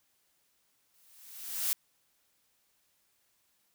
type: noise with exponential growth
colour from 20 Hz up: blue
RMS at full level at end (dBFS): -28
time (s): 0.94-1.73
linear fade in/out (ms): 0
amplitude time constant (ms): 170
effects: white hiss -73 dBFS RMS until 3.74 s